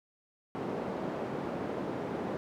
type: band-pass noise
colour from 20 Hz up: white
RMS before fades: -36 dBFS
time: 0.55-2.37 s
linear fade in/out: 0 ms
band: 170 to 520 Hz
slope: 12 dB/octave
effects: none